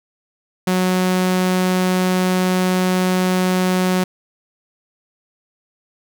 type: tone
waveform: sawtooth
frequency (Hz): 183.9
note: F#3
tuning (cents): -10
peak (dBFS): -11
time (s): 0.67-4.04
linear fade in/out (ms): 5
effects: none